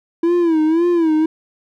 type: tone with vibrato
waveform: triangle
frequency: 329.6 Hz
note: E4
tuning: in tune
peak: -10 dBFS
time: 0.23-1.26 s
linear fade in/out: 5 ms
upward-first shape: sine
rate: 1.9 Hz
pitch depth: 110 cents each way
effects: none